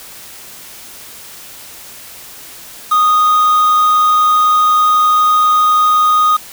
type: tone with quantisation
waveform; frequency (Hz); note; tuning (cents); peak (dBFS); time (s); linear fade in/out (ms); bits
triangle; 1239; D#6; -8; -6; 2.91-6.37; 10; 4
effects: white hiss -34 dBFS RMS until 6.52 s